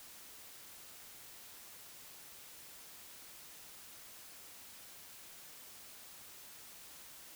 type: silence
effects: white hiss -54 dBFS RMS until 7.35 s